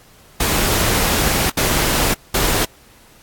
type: noise bursts at uneven times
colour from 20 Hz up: pink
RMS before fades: -17 dBFS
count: 3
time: 0.4-1.5 / 1.57-2.14 / 2.34-2.65 s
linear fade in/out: 5 ms
effects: pink hiss -48 dBFS RMS until 3.22 s + AAC 64 kbps